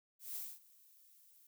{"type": "noise with ADSR envelope", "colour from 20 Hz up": "violet", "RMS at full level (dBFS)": -42, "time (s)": [0.19, 1.47], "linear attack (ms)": 170, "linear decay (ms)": 230, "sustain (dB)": -23, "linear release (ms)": 3, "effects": []}